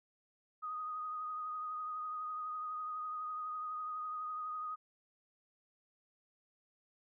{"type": "tone with vibrato", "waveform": "sine", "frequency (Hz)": 1244.5, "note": "D#6", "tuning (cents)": 0, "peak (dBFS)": -38, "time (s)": [0.62, 4.76], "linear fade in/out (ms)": 20, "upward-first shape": "triangle", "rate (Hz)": 12, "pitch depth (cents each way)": 30, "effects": []}